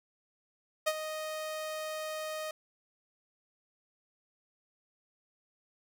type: tone with ADSR envelope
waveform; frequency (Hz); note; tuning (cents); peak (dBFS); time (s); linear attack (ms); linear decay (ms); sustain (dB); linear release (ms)
sawtooth; 622.3; D#5; 0; -21; 0.86-2.51; 16; 48; -11; 3
effects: none

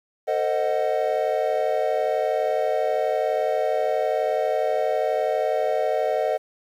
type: chord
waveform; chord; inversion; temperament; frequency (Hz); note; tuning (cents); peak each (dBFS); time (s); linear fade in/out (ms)
triangle; A diminished seventh; none; equal with one note detuned; 451.1 / 523.3 / 622.3 / 740; A4 / C5 / Eb5 / Gb5; +43 / 0 / 0 / 0; -25 / -25 / -22 / -25; 0.27-6.38; 20
effects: 9-bit

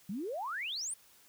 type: exponential sweep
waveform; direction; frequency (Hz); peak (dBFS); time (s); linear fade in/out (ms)
sine; up; 178.3 to 9650; -35; 0.09-0.94; 5
effects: white hiss -62 dBFS RMS until 1.28 s

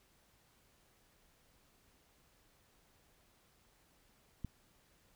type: click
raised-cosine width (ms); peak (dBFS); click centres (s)
5; -27; 4.447
effects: pink hiss -70 dBFS RMS until 5.15 s

